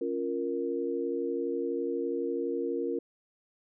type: chord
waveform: sine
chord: Bb minor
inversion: first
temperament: equal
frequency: 277.2 / 349.2 / 466.2 Hz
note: Db4 / F4 / Bb4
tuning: 0 / 0 / 0 cents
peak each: -35 / -33 / -32 dBFS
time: 0.01-2.99 s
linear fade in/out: 5 ms
effects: none